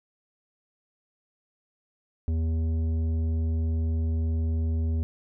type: tone with tanh clipping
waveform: sine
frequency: 80.8 Hz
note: E2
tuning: 34 cents flat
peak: -25 dBFS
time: 2.28-5.03 s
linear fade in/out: 0 ms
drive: 10 dB
effects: none